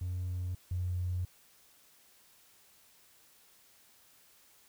triangle tone pair in turn, 90.3 / 89.73 Hz, F#2 / F2, -42 / +47 cents, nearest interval unison, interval 11 cents, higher first, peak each -30 / -27 dBFS, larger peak second, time 0.01-0.55 / 0.71-1.25 s, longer neither, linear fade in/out 5 ms, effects tanh soft clip ceiling -29 dBFS + white hiss -63 dBFS RMS until 4.68 s

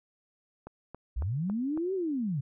click train, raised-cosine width 1 ms, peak -28 dBFS, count 5, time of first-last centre 0.67-1.775 s, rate 3.62 Hz
sine linear two-way sweep, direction up then down, 50.3 to 392 to 124.6 Hz, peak -28 dBFS, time 1.16-2.41 s, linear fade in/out 10 ms, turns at 1.94 s
effects none

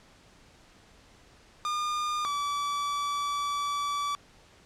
45% pulse tone pair in turn, 1211 / 1152.8 Hz, D#6 / D6, -47 / -33 cents, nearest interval minor second, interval 86 cents, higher first, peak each -28 dBFS, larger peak neither, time 1.65-2.25 / 2.25-4.15 s, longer second, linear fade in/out 0 ms, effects pink hiss -57 dBFS RMS until 4.65 s + low-pass 7000 Hz 12 dB/octave

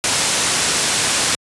white low-pass noise, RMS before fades -18 dBFS, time 0.04-1.35 s, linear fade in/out 0 ms, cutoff 9600 Hz, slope 24 dB/octave, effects high-pass 80 Hz 12 dB/octave + resampled to 24000 Hz

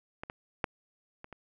clicks, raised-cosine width 0.5 ms, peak -23 / -24 / -13 / -29 / -30 dBFS, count 5, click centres 0.235 / 0.299 / 0.642 / 1.244 / 1.327 s, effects none

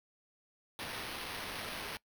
blue noise with sample-and-hold, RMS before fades -42 dBFS, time 0.79-1.97 s, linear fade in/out 0 ms, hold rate 7350 Hz, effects noise-tail reverb RT60 0.1 s tail -21 dB re dry

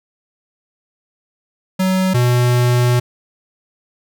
square tone pair in turn, 187.4 / 122.74 Hz, F#3 / B2, +22 / -10 cents, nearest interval perfect fifth, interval 732 cents, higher first, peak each -14 / -12 dBFS, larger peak second, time 1.79-2.14 / 2.14-3 s, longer second, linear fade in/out 10 ms, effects none

